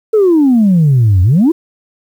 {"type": "exponential two-way sweep", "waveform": "sine", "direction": "down then up", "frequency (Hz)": [451.4, 86.8, 357.5], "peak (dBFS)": -4, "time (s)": [0.13, 1.52], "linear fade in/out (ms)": 10, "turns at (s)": 1.22, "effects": ["tanh soft clip ceiling -3 dBFS", "7-bit"]}